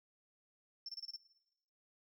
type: tone bursts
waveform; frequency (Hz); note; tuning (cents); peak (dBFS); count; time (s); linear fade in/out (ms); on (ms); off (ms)
triangle; 5390; E8; +38; -39; 6; 0.86-1.162; 2; 27; 28
effects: noise-tail reverb RT60 0.9 s tail -20 dB re dry + tanh soft clip ceiling -40 dBFS